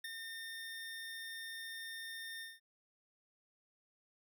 25% pulse tone with ADSR envelope, 1818 Hz, A#6, 44 cents flat, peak -36 dBFS, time 0.04-2.6 s, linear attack 6 ms, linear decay 20 ms, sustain -4 dB, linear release 190 ms, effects none

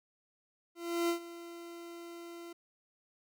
40% pulse tone with ADSR envelope, 341.3 Hz, F4, 40 cents flat, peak -27 dBFS, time 0.75-2.53 s, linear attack 340 ms, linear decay 100 ms, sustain -17 dB, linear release 7 ms, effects none

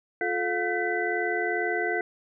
sine tone cluster, 352.5 / 434.9 / 710 / 1526 / 1994 Hz, F4 / A4 / F5 / G6 / B6, +16 / -20 / +28 / -47 / +16 cents, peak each -31 dBFS, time 0.21-2.01 s, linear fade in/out 2 ms, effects none

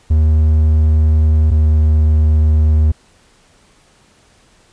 triangle tone pair in turn, 77.6 / 77.11 Hz, D#2 / D#2, -4 / -15 cents, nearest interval unison, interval 11 cents, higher first, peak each -6 dBFS, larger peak neither, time 0.1-1.51 / 1.51-2.92 s, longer neither, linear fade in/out 10 ms, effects pink hiss -51 dBFS RMS until 4.72 s + resampled to 22050 Hz

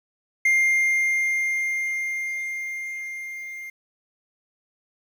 triangle tone with level ramp, 2110 Hz, C7, 14 cents sharp, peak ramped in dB -14 to -32 dBFS, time 0.45-3.7 s, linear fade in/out 5 ms, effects 9-bit

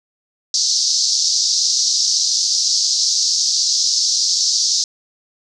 white band-pass noise, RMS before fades -17 dBFS, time 0.54-4.84 s, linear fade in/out 2 ms, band 4400 to 6100 Hz, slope 48 dB/octave, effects none

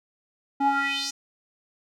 square tone with band-pass filter sweep, 277.2 Hz, C#4, in tune, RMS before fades -25 dBFS, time 0.6-1.11 s, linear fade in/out 10 ms, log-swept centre 600 to 6300 Hz, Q 3.8, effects none

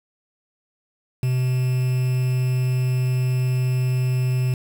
triangle tone with quantisation, 127.2 Hz, C3, 48 cents flat, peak -16 dBFS, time 1.23-4.54 s, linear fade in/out 2 ms, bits 6, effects none

